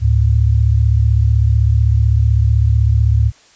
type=tone pair together; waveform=sine; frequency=72.8 / 108.64 Hz; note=D2 / A2; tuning=-15 / -22 cents; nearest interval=perfect fifth; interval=693 cents; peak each=-12 dBFS; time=0-3.32 s; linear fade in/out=50 ms; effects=white hiss -48 dBFS RMS until 3.55 s + resampled to 16000 Hz